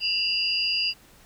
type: tone cluster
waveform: sine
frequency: 2713 / 2888 / 4828 Hz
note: E7 / F#7 / D8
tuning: +49 / -43 / +47 cents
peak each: -29 / -30 / -24 dBFS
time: 0-0.94 s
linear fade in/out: 50 ms
effects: pink hiss -54 dBFS RMS until 1.25 s